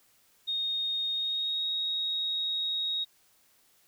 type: tone with pitch glide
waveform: sine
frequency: 3710 to 3768 Hz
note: A#7 to A#7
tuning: -9 to +18 cents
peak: -28 dBFS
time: 0.47-3.05 s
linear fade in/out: 20 ms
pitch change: +27 cents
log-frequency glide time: 1.1-1.66 s
effects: white hiss -65 dBFS RMS until 3.87 s